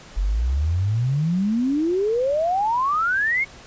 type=exponential sweep; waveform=sine; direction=up; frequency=43.2 to 2217 Hz; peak=-18 dBFS; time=0.16-3.45 s; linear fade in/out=20 ms; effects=pink hiss -44 dBFS RMS until 3.66 s + resampled to 16000 Hz